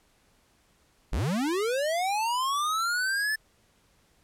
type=linear sweep; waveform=square; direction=up; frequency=33.26 to 1763 Hz; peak=-26 dBFS; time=1.12-3.36 s; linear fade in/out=10 ms; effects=pink hiss -65 dBFS RMS until 4.23 s + low-pass 12000 Hz 12 dB/octave